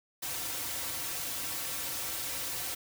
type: noise with comb filter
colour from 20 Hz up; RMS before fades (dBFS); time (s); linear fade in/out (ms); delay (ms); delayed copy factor
white; -36; 0.22-2.75; 10; 4.8; -0.9
effects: none